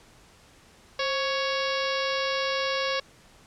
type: harmonic tone with a mistuned harmonic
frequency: 556 Hz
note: C#5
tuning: 5 cents sharp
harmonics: 1 / 2 / 3 / 4 / 5 / 6 / 7 / 8 / 9 / 10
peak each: -29 / -32 / -34 / -35 / -36 / -37 / -37 / -38 / -39 / -39 dBFS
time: 0.99-3 s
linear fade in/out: 5 ms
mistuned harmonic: 1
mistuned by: -75 cents
effects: pink hiss -55 dBFS RMS until 3.46 s + low-pass 9000 Hz 12 dB/octave